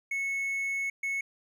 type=tone bursts at uneven times; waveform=triangle; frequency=2199 Hz; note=C#7; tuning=14 cents flat; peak=-27 dBFS; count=2; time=0.11-0.9 / 1.03-1.21 s; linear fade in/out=5 ms; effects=none